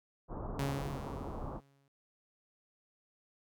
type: low-pass noise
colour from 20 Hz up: pink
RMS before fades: -41 dBFS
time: 0.28-1.61 s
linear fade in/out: 50 ms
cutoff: 1200 Hz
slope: 48 dB/octave
type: tone with exponential decay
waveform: sawtooth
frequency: 138.59 Hz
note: C#3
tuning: in tune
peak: -27 dBFS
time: 0.59-1.88 s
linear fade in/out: 2 ms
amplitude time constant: 280 ms
effects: none